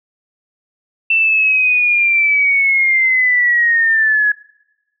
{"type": "linear sweep", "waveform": "sine", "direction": "down", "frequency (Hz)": [2681, 1675], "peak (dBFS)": -10, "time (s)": [1.1, 4.32], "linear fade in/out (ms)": 5, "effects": ["noise-tail reverb RT60 1.0 s tail -25 dB re dry"]}